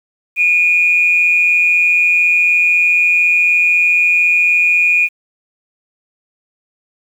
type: tone with amplitude modulation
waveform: sine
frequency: 2439 Hz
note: D#7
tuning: 35 cents flat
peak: -6 dBFS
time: 0.36-5.09 s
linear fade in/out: 50 ms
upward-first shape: sine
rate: 174 Hz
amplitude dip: 50%
effects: tanh soft clip ceiling -2 dBFS + 7-bit

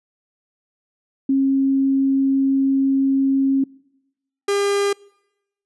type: tone pair in turn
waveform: sine / 45% pulse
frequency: 270.6 / 402.2 Hz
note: C#4 / G4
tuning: -42 / +44 cents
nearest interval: perfect fifth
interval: 686 cents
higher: second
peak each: -14 / -17 dBFS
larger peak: first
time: 1.29-3.64 / 4.48-4.93 s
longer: first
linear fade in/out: 5 ms
effects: noise-tail reverb RT60 0.9 s tail -25 dB re dry + resampled to 24000 Hz

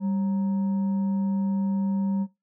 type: tone with frequency modulation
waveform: sine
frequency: 196 Hz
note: G3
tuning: in tune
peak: -23 dBFS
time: 0-2.27 s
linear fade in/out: 50 ms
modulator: 736 Hz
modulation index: 0.22
effects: noise-tail reverb RT60 0.2 s tail -18 dB re dry

